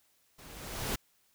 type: noise with level ramp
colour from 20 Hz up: pink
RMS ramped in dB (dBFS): -53 to -32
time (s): 0.38-0.96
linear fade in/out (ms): 10
effects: white hiss -70 dBFS RMS until 1.34 s